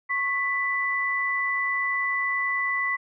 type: tone pair together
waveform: sine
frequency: 1098 / 1987.2 Hz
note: C#6 / B6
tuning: -17 / +10 cents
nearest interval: minor seventh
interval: 1027 cents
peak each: -29 / -24 dBFS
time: 0.09-2.97 s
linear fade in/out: 20 ms
effects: none